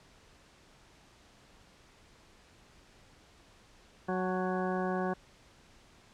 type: harmonic tone with a mistuned harmonic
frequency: 185 Hz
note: F#3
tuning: in tune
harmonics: 1 / 2 / 3 / 4 / 5 / 6 / 8 / 9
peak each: -34 / -35 / -39 / -37 / -44 / -41 / -44 / -45 dBFS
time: 4.08-5.14 s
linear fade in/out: 10 ms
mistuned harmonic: 5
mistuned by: -45 cents
effects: pink hiss -60 dBFS RMS until 6.13 s + low-pass 7000 Hz 12 dB/octave